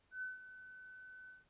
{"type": "tone with ADSR envelope", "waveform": "sine", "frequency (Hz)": 1512, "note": "F#6", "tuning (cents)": 37, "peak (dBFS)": -39, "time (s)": [0.11, 1.45], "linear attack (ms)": 110, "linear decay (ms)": 160, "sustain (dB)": -13, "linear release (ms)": 160, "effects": ["pink hiss -75 dBFS RMS until 1.49 s", "resampled to 8000 Hz"]}